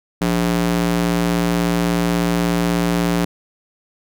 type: tone with high-pass filter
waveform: square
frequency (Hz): 58.2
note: A#1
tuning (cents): -2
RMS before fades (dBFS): -18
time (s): 0.21-3.25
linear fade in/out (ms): 5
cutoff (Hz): 180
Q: 1.3
effects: none